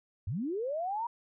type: linear sweep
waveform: sine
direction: up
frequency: 77.78 to 964 Hz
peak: -31 dBFS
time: 0.27-1.07 s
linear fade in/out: 5 ms
effects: none